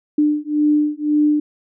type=beating tone pair; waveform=sine; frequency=297.8 / 299.7 Hz; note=D4 / D4; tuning=+24 / +35 cents; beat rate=1.9 Hz; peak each=-17 dBFS; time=0.18-1.4 s; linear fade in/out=5 ms; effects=none